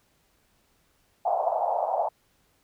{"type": "band-pass noise", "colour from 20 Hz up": "pink", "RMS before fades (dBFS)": -26, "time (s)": [1.25, 2.09], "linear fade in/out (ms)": 10, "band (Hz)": [630, 840], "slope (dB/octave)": 48, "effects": ["pink hiss -67 dBFS RMS until 2.63 s"]}